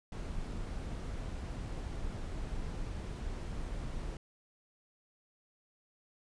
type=noise; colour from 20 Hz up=brown; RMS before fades=-39 dBFS; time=0.12-4.17 s; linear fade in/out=2 ms; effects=resampled to 22050 Hz